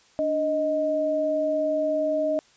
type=tone pair together; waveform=sine; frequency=293.2 / 623.8 Hz; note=D4 / D#5; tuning=-3 / +4 cents; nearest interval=octave + minor second; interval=1307 cents; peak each=-29 / -22 dBFS; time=0.19-2.39 s; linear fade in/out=0 ms; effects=white hiss -58 dBFS RMS until 2.56 s + resampled to 16000 Hz